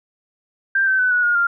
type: tone with pitch steps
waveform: sine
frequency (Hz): 1580 / 1541.2 / 1503.4 / 1466.5 / 1430.6 / 1395.5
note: G6 / G6 / F#6 / F#6 / F6 / F6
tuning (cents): +13 / -30 / +27 / -16 / +41 / -2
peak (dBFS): -14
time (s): 0.75-1.47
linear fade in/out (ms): 5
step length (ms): 120
effects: none